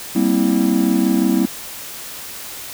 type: chord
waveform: triangle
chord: C dominant seventh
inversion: second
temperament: just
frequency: 196.22 / 235.5 / 261.6 / 327 Hz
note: G3 / Bb3 / C4 / E4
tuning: +2 / +18 / 0 / -14 cents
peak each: -17 dBFS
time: 0.15-1.46 s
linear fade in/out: 10 ms
effects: white hiss -32 dBFS RMS until 2.73 s